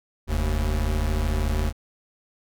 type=tone pair together; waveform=square; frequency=42.67 / 75.9 Hz; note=F1 / D#2; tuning=-39 / -42 cents; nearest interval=minor seventh; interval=997 cents; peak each=-25 dBFS; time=0.27-1.73 s; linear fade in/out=50 ms; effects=none